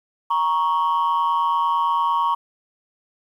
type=tone pair together; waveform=sine; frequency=939.9 / 1108.7 Hz; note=A#5 / C#6; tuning=+14 / 0 cents; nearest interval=minor third; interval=286 cents; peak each=-18 dBFS; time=0.3-2.35 s; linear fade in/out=10 ms; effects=tanh soft clip ceiling -14 dBFS + 9-bit